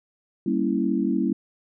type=chord; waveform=sine; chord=G diminished seventh; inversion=none; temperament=equal; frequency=196 / 233.1 / 277.2 / 329.6 Hz; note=G3 / Bb3 / Db4 / Fb4; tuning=0 / 0 / 0 / 0 cents; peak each=-26 dBFS; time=0.46-1.33 s; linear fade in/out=5 ms; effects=none